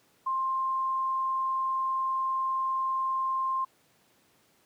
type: tone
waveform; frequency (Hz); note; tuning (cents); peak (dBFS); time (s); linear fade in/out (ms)
sine; 1055; C6; +14; -26; 0.26-3.65; 10
effects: pink hiss -65 dBFS RMS until 4.65 s + high-pass 150 Hz 12 dB/octave